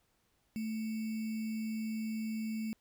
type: tone with sample-and-hold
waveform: sine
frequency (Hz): 220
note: A3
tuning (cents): 0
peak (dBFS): -34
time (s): 0.56-2.73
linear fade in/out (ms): 0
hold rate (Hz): 2450
effects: pink hiss -75 dBFS RMS until 2.8 s